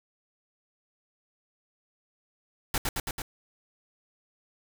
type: noise with echo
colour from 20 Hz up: pink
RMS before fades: -27 dBFS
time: 2.74-2.78 s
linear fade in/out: 2 ms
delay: 110 ms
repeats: 4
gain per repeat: -2 dB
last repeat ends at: 3.22 s
effects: none